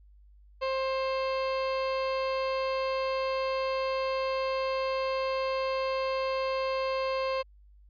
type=tone; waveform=30% pulse; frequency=529 Hz; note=C5; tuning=19 cents sharp; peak=-25 dBFS; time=0.61-7.43 s; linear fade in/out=20 ms; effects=added 50 Hz sine -53 dBFS peak until 7.89 s + resampled to 11025 Hz